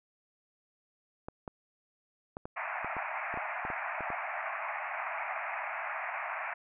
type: clicks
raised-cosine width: 1 ms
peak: -25 dBFS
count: 12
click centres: 1.285 / 1.478 / 2.369 / 2.455 / 2.846 / 2.967 / 3.341 / 3.374 / 3.651 / 3.702 / 4.007 / 4.103 s
type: band-pass noise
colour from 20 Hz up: pink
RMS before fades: -37 dBFS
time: 2.56-6.54 s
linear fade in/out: 10 ms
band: 630 to 2500 Hz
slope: 96 dB/octave
effects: none